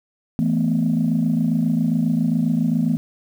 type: chord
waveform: sine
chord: E suspended fourth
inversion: none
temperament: just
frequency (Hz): 164.81 / 219.8 / 247.2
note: E3 / A3 / B3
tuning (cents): 0 / -2 / +2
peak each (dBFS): -20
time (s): 0.39-2.97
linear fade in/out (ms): 0
effects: tanh soft clip ceiling -10 dBFS + 8-bit